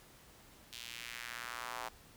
square tone with high-pass filter sweep, 59.3 Hz, A#1, 30 cents sharp, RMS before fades -45 dBFS, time 0.72-1.89 s, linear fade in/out 10 ms, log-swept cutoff 3400 to 830 Hz, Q 1.8, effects pink hiss -60 dBFS RMS until 2.16 s

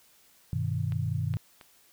sine chord, G augmented, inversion none, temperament equal, 98 / 123.47 / 155.56 Hz, G2 / B2 / D#3, 0 / 0 / 0 cents, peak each -31 / -31 / -32 dBFS, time 0.53-1.37 s, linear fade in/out 0 ms
clicks, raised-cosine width 0.3 ms, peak -29 / -26 / -31 dBFS, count 3, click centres 0.922 / 1.339 / 1.612 s
effects white hiss -61 dBFS RMS until 1.92 s

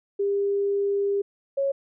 sine tone pair in turn, 400.7 / 551.1 Hz, G4 / C#5, +38 / -10 cents, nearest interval tritone, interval 552 cents, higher second, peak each -21 dBFS, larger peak neither, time 0.19-1.22 / 1.57-1.72 s, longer first, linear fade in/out 10 ms, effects none

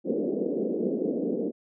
white band-pass noise, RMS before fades -28 dBFS, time 0.04-1.52 s, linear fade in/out 50 ms, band 190 to 500 Hz, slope 48 dB/octave, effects none

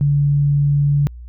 sine tone, 143.6 Hz, D3, 39 cents flat, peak -12 dBFS, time 0.01-1.07 s, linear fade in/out 0 ms, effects added 60 Hz sine -32 dBFS peak until 1.28 s

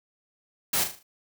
white noise with echo, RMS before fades -25 dBFS, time 0.73-0.84 s, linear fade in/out 5 ms, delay 38 ms, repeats 5, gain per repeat -7 dB, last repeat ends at 1.03 s, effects none

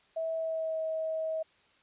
sine tone with pitch glide, 650 to 638.8 Hz, E5 to D#5, -24 to +45 cents, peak -30 dBFS, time 0.16-1.43 s, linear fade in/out 10 ms, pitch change -31 cents, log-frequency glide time 0.34-0.8 s, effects white hiss -65 dBFS RMS until 1.82 s + resampled to 8000 Hz

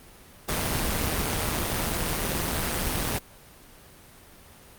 pink noise with amplitude modulation, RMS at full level -24 dBFS, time 0.48-3.19 s, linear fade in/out 10 ms, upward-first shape sine, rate 160 Hz, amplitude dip 60%, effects pink hiss -50 dBFS RMS until 4.78 s + Opus 32 kbps

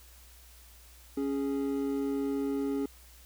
triangle tone pair together, 277 / 415.3 Hz, C#4 / G#4, -1 / 0 cents, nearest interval perfect fifth, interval 701 cents, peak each -28 / -32 dBFS, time 1.17-2.86 s, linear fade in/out 5 ms, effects added 60 Hz sine -54 dBFS peak until 3.25 s + white hiss -57 dBFS RMS until 3.25 s

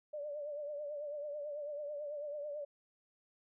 sine tone with vibrato, 587.3 Hz, D5, in tune, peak -39 dBFS, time 0.13-2.65 s, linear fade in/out 10 ms, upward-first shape triangle, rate 9.1 Hz, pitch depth 70 cents each way, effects none

